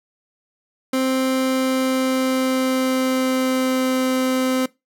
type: tone with pitch glide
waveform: 30% pulse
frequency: 261.6 to 258.6 Hz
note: C4 to C4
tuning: 0 to -20 cents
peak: -15 dBFS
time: 0.93-4.66 s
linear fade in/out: 5 ms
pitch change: -20 cents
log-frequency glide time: 1.27-4.04 s
effects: noise-tail reverb RT60 0.2 s tail -20 dB re dry